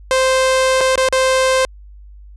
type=tone with dropouts; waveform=sawtooth; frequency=522 Hz; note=C5; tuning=4 cents flat; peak=-8 dBFS; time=0.11-1.65 s; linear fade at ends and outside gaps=0 ms; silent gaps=0.807-0.811 / 0.956-0.977 / 1.087-1.126 s; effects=added 50 Hz sine -36 dBFS peak until 2.36 s + resampled to 24000 Hz